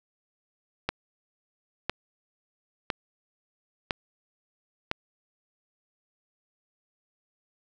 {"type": "click train", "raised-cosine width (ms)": 0.3, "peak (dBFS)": -10, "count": 5, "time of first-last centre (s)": [0.89, 4.914], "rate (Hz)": 0.994, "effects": []}